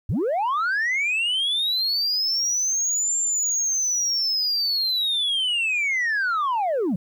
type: linear two-way sweep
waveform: sine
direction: up then down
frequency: 66.5 to 7370 to 156.1 Hz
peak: -18 dBFS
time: 0.09-6.96 s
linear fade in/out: 5 ms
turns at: 3.17 s
effects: tanh soft clip ceiling -19 dBFS + 10-bit